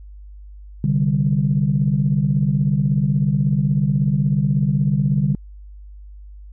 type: chord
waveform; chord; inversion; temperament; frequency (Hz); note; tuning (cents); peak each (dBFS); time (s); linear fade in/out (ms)
sine; C suspended second; none; just; 130.81 / 147.16 / 196.22; C3 / D3 / G3; 0 / +4 / +2; -21 / -17 / -20; 0.84-5.35; 2
effects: tanh soft clip ceiling -6 dBFS + added 50 Hz sine -36 dBFS peak until 6.52 s